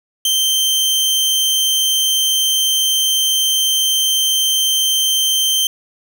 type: tone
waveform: sawtooth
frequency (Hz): 3126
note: G7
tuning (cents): -6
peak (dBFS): -10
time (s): 0.25-5.67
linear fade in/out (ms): 2
effects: none